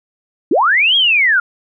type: linear two-way sweep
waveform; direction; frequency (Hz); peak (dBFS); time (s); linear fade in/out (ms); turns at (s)
sine; up then down; 246.9 to 3322 to 1369; -9; 0.51-1.4; 5; 0.96
effects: none